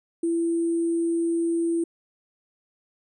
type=tone with sample-and-hold; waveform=sine; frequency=335 Hz; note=E4; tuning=28 cents sharp; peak=-21 dBFS; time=0.23-1.84 s; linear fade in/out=5 ms; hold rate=8820 Hz; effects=resampled to 32000 Hz